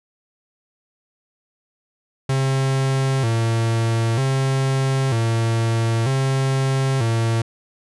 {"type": "tone with vibrato", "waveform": "45% pulse", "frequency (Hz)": 123.6, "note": "B2", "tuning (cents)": 2, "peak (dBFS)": -17, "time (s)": [2.29, 7.42], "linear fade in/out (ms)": 5, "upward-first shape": "square", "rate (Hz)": 0.53, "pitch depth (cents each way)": 140, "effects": ["resampled to 24000 Hz"]}